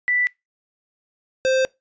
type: tone pair in turn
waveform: sine / square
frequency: 1975 / 523.1 Hz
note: B6 / C5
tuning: 0 / -1 cents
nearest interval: octave + major seventh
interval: 2301 cents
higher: first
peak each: -17 dBFS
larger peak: neither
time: 0.08-0.27 / 1.45-1.65 s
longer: second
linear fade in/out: 0 ms
effects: noise-tail reverb RT60 0.2 s tail -23 dB re dry + resampled to 16000 Hz